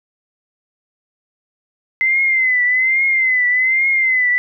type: tone with vibrato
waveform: sine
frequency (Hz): 2056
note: C7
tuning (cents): -31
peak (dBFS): -12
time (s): 2.01-4.38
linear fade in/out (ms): 0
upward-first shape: triangle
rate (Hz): 1.2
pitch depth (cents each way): 86
effects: none